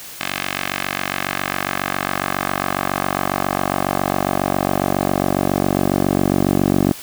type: tone with band-pass filter sweep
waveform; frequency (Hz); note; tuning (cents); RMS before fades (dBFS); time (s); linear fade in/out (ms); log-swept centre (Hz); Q
10% pulse; 47.31; F#1; +39; -20; 0.21-6.93; 0; 2600 to 340; 1.1
effects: white hiss -35 dBFS RMS until 7.02 s